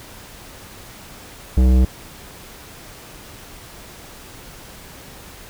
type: tone with tanh clipping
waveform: sine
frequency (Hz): 63.5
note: B1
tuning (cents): +49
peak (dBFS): -12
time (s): 1.57-1.85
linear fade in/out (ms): 5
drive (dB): 15
effects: pink hiss -40 dBFS RMS until 5.49 s

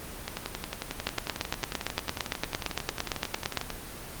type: two click trains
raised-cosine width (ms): 0.2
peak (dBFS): -9 / -14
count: 23 / 39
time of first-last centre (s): 1.07-3.573 / 0.28-3.703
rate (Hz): 8.79 / 11.1
effects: pink hiss -41 dBFS RMS until 4.2 s + Opus 24 kbps

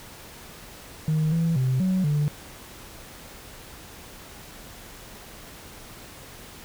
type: tone with pitch steps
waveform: sine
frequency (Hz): 155.8 / 165.5 / 129.5 / 186.7 / 147.5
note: D#3 / E3 / C3 / F#3 / D3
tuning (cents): +3 / +7 / -17 / +16 / +8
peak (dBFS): -18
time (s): 1.08-2.28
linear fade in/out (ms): 0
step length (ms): 240
effects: tanh soft clip ceiling -18 dBFS + pink hiss -44 dBFS RMS until 6.64 s

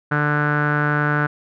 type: tone with low-pass filter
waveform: sawtooth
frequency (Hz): 148.1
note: D3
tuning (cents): +15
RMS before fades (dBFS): -19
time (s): 0.11-1.27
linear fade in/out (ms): 10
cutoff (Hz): 1500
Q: 7.9
effects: none

